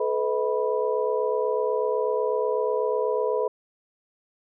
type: tone cluster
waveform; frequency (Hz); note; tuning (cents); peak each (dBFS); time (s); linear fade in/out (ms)
sine; 431.8 / 499.9 / 636 / 983; A4 / B4 / D#5 / B5; -33 / +21 / +38 / -8; -25 / -26 / -31 / -31; 0-3.48; 5
effects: none